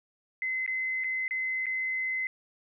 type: tone with dropouts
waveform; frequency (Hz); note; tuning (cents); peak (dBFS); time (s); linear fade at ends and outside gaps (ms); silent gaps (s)
sine; 2049; C7; -37; -28; 0.42-2.27; 1; 0.663-0.677 / 1.038-1.043 / 1.28-1.309 / 1.658-1.666
effects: none